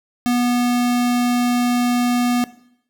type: tone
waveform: square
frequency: 243.9 Hz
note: B3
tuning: 21 cents flat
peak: -16 dBFS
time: 0.26-2.44 s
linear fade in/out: 0 ms
effects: noise-tail reverb RT60 0.7 s tail -18 dB re dry